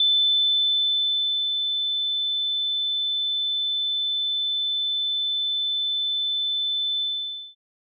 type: tone with ADSR envelope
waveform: sine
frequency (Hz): 3520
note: A7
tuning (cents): 0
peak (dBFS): -16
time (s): 0-7.55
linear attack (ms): 3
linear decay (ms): 1500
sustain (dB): -6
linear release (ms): 540
effects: none